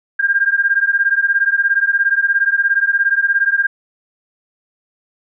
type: beating tone pair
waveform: sine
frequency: 1596 / 1613 Hz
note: G6 / G6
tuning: +31 / +49 cents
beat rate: 17 Hz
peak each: -15 dBFS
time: 0.19-3.67 s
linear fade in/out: 10 ms
effects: none

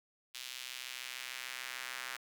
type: tone with high-pass filter sweep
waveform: square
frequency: 63.3 Hz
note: B1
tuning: 43 cents sharp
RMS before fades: -44 dBFS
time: 0.34-2.17 s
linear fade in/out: 10 ms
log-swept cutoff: 3200 to 1600 Hz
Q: 1.4
effects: none

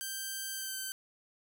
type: tone with pitch glide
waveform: 5% pulse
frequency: 1568 to 1544.6 Hz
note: G6 to G6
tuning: 0 to -26 cents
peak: -26 dBFS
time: 0.01-0.92 s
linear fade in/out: 0 ms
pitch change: -26 cents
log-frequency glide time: 0.52-0.76 s
effects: none

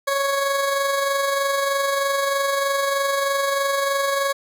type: tone with amplitude modulation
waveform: 20% pulse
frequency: 554.4 Hz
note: C#5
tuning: in tune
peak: -13 dBFS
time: 0.07-4.33 s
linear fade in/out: 10 ms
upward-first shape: sine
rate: 23.2 Hz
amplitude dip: 35%
effects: none

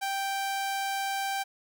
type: tone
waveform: sawtooth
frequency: 784 Hz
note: G5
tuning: in tune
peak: -25 dBFS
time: 0.01-1.44 s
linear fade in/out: 20 ms
effects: none

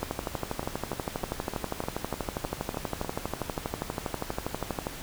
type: two click trains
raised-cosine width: 1 ms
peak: -15 / -19 dBFS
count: 61 / 9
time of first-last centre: 0.03-4.869 / 0.63-3.047 s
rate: 12.4 / 3.31 Hz
effects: pink hiss -41 dBFS RMS until 5.02 s

